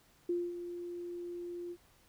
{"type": "tone with ADSR envelope", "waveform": "sine", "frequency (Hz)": 349.2, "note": "F4", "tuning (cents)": 0, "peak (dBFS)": -29, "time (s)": [0.29, 1.77], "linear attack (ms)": 5, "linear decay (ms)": 230, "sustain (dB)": -10, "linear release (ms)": 57, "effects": ["pink hiss -66 dBFS RMS until 2.08 s"]}